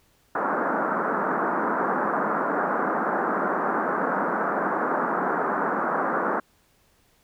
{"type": "band-pass noise", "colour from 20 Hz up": "white", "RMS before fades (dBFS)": -25, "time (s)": [0.35, 6.4], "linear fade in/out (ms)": 5, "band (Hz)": [180, 1500], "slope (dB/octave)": 48, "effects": ["pink hiss -63 dBFS RMS until 7.23 s"]}